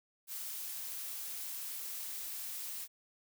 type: noise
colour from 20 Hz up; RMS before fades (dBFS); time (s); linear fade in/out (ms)
blue; -42; 0.27-2.88; 50
effects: none